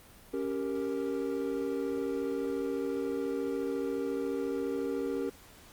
triangle chord, G diminished, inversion second, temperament equal, 277.2 / 392 / 466.2 Hz, Db4 / G4 / Bb4, 0 / 0 / 0 cents, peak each -33 dBFS, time 0.33-5.3 s, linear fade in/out 10 ms, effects pink hiss -55 dBFS RMS until 5.72 s + Opus 32 kbps

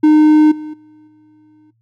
triangle tone with level steps, 306.1 Hz, D#4, 28 cents flat, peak -3 / -22 / -39 / -43 dBFS, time 0.03-1.71 s, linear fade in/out 10 ms, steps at 0.51 / 0.73 / 1.07 s, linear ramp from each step 10 ms, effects noise-tail reverb RT60 0.1 s tail -17 dB re dry + added 114 Hz sine -58 dBFS peak until 1.81 s

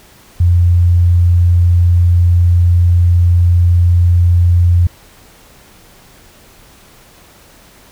sine tone, 87.31 Hz, F2, in tune, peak -6 dBFS, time 0.4-4.87 s, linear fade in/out 5 ms, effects pink hiss -43 dBFS RMS until 7.91 s

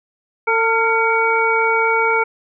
harmonic tone with a mistuned harmonic, 450.4 Hz, A4, 40 cents sharp, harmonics 1 / 2 / 3 / 5, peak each -19 / -19 / -19 / -19 dBFS, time 0.47-2.24 s, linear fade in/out 10 ms, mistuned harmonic 3, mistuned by +45 cents, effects none

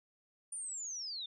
sine linear sweep, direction down, 9397 to 3520 Hz, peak -39 dBFS, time 0.52-1.26 s, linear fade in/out 5 ms, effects none

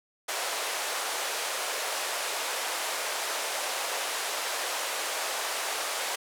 pink band-pass noise, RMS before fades -32 dBFS, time 0.28-6.16 s, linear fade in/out 10 ms, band 510 to 12000 Hz, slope 24 dB/octave, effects none

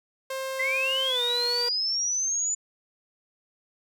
sawtooth tone with pitch glide, 530 to 483.2 Hz, C5 to B4, +22 to -38 cents, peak -26 dBFS, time 0.3-1.69 s, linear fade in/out 5 ms, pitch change -160 cents, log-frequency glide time 1.06-1.22 s
sine linear sweep, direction up, 2007 to 7040 Hz, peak -24 dBFS, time 0.59-2.55 s, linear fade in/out 10 ms
effects none

